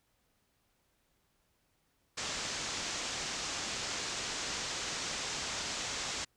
white low-pass noise, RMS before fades -38 dBFS, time 2.17-6.25 s, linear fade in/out 10 ms, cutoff 7400 Hz, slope 48 dB/octave, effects pink hiss -75 dBFS RMS until 6.36 s

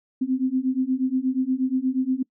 sine beating tone pair, 255 / 263.4 Hz, C4 / C4, -44 / +12 cents, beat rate 8.4 Hz, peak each -24 / -23 dBFS, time 0.21-2.23 s, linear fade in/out 10 ms, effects noise-tail reverb RT60 0.1 s tail -24 dB re dry

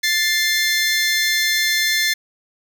20% pulse tone pair together, 1760 / 2099 Hz, A6 / C7, 0 / +5 cents, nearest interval minor third, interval 305 cents, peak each -14 dBFS, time 0.03-2.14 s, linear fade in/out 10 ms, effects none

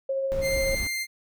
sine tone with tremolo, 540 Hz, C#5, 45 cents flat, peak -23 dBFS, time 0.09-0.75 s, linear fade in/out 5 ms, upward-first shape triangle, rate 14 Hz, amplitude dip 30%
brown noise, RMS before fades -32 dBFS, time 0.32-0.87 s, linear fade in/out 0 ms
sawtooth tone, 2098 Hz, C7, 4 cents sharp, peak -24 dBFS, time 0.41-1.07 s, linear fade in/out 50 ms
effects none

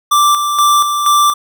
square tone with tremolo, 1174.7 Hz, D6, in tune, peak -8 dBFS, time 0.11-1.34 s, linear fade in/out 10 ms, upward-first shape square, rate 2.1 Hz, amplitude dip 50%, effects none

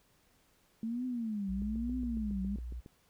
sine tone with vibrato, 220 Hz, A3, in tune, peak -33 dBFS, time 0.83-2.56 s, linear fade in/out 2 ms, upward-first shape triangle, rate 1.1 Hz, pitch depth 270 cents each way
sine tone, 59.9 Hz, A#1, 48 cents sharp, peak -38 dBFS, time 1.48-2.81 s, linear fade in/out 20 ms
click train, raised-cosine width 3 ms, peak -36 dBFS, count 10, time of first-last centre 1.62-2.861 s, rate 7.25 Hz
effects pink hiss -69 dBFS RMS until 3.09 s

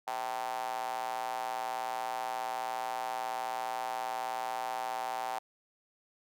square tone with high-pass filter, 59.4 Hz, A#1, 33 cents sharp, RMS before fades -36 dBFS, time 0.07-5.39 s, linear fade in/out 5 ms, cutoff 800 Hz, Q 6.1, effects none

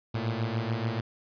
sawtooth beating tone pair, 110 / 116.9 Hz, A2 / A#2, 0 / +5 cents, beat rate 6.9 Hz, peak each -27 dBFS, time 0.14-1.01 s, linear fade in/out 10 ms, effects resampled to 11025 Hz + 10-bit

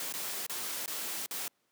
white noise with dropouts, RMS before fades -37 dBFS, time 0-1.48 s, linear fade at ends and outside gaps 1 ms, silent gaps 0.125-0.138 / 0.465-0.496 / 0.86-0.878 / 1.261-1.31 s, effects pink hiss -75 dBFS RMS until 1.71 s + high-pass 200 Hz 12 dB/octave

